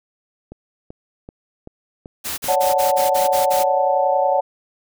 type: click train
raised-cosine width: 2 ms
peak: -22 dBFS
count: 6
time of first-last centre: 0.52-2.443 s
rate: 2.6 Hz
type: noise bursts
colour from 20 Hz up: white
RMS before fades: -26 dBFS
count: 8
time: 2.24-3.64 s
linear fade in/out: 20 ms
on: 140 ms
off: 40 ms
type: chord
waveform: sine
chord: D major seventh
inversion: third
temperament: equal with one note detuned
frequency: 554.4 / 585.3 / 740 / 880 Hz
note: C#5 / D5 / F#5 / A5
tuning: 0 / -6 / 0 / 0 cents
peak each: -19 / -23 / -19 / -21 dBFS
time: 2.48-4.41 s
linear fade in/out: 10 ms
effects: none

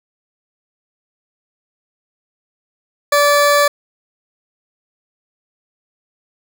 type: tone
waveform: 20% pulse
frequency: 579 Hz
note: D5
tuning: 25 cents flat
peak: -5 dBFS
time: 3.12-3.68 s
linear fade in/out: 5 ms
effects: none

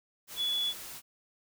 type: tone in noise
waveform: sine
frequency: 3416 Hz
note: G#7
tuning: 48 cents sharp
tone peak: -28 dBFS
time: 0.36-0.74 s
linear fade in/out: 50 ms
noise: white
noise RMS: -44 dBFS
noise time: 0.27-1.02 s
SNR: +13 dB
effects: none

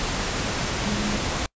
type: tone in noise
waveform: sine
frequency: 207.7 Hz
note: G#3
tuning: in tune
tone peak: -27 dBFS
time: 0.86-1.16 s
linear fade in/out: 0 ms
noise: pink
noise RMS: -26 dBFS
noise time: 0-1.46 s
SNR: -4 dB
effects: noise-tail reverb RT60 0.1 s tail -26 dB re dry + resampled to 16000 Hz

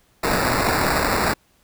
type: noise with sample-and-hold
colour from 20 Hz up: violet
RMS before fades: -20 dBFS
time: 0.23-1.34 s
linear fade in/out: 10 ms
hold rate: 3150 Hz
effects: pink hiss -60 dBFS RMS until 1.63 s

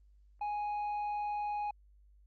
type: tone with tanh clipping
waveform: sine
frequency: 830.6 Hz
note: G#5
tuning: in tune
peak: -34 dBFS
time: 0.41-1.71 s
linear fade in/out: 5 ms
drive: 4 dB
effects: added 50 Hz sine -59 dBFS peak until 2.26 s + Opus 24 kbps

